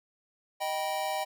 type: chord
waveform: square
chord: Eb augmented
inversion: none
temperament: just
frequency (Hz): 622.3 / 777.8 / 972.3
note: Eb5 / G5 / B5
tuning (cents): 0 / -14 / -27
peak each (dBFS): -35 / -33 / -38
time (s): 0.6-1.25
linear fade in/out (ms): 20
effects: none